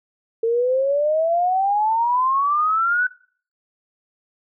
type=exponential sweep; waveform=sine; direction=up; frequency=449.9 to 1508 Hz; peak=-16 dBFS; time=0.43-3.07 s; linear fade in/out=5 ms; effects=noise-tail reverb RT60 0.5 s tail -22 dB re dry